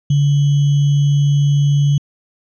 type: tone with sample-and-hold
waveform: sine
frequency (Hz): 143.3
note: D3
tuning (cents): -42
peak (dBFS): -10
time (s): 0.1-1.98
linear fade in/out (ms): 5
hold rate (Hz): 3150
effects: resampled to 16000 Hz